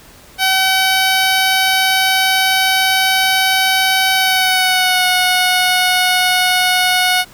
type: tone with pitch glide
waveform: 10% pulse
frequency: 761 to 731.7 Hz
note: F#5 to F#5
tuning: +48 to -20 cents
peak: -3 dBFS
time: 0.38-7.25 s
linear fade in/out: 50 ms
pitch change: -68 cents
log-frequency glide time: 4.14-5.06 s
effects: pink hiss -42 dBFS RMS until 7.33 s